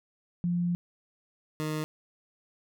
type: tone pair in turn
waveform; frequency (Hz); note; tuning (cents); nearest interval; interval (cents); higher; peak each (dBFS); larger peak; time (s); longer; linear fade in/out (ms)
sine / 20% pulse; 174.61 / 154.53; F3 / D#3; 0 / -12; major second; 212; first; -25; neither; 0.44-0.75 / 1.6-1.84; first; 0
effects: none